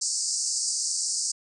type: band-pass noise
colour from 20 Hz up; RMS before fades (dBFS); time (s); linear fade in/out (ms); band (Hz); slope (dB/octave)
white; -28; 0.01-1.32; 10; 4600 to 8800; 96
effects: none